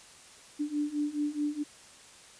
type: beating tone pair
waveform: sine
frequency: 292.2 / 296.9 Hz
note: D4 / D4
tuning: -9 / +19 cents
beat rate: 4.7 Hz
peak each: -33 / -31 dBFS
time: 0.59-1.64 s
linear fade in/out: 20 ms
effects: white hiss -53 dBFS RMS until 2.39 s + resampled to 22050 Hz